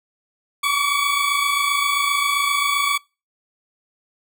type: tone pair together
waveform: 20% pulse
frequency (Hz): 1124.4 / 1152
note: C#6 / D6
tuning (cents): +24 / -34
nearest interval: unison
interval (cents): 42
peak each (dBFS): -16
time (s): 0.63-2.98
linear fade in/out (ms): 10
effects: noise-tail reverb RT60 0.3 s tail -25 dB re dry